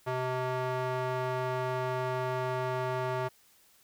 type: tone with band-pass filter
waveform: square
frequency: 128.1 Hz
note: C3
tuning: 36 cents flat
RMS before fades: -32 dBFS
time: 0.06-3.29 s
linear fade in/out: 20 ms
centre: 830 Hz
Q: 1
effects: white hiss -63 dBFS RMS until 3.83 s